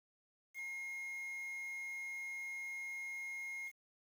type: tone with quantisation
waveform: triangle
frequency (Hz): 2144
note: C7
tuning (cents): +42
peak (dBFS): -40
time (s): 0.54-3.72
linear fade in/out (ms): 50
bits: 10
effects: none